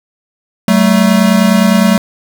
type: tone pair together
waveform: square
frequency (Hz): 190.23 / 220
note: F#3 / A3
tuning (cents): +48 / 0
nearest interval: minor third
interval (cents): 252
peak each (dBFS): -10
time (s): 0.68-1.98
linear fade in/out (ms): 2
effects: none